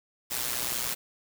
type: noise with amplitude modulation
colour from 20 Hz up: white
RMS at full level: -28 dBFS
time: 0.3-0.95 s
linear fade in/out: 20 ms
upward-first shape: sine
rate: 122 Hz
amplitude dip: 70%
effects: none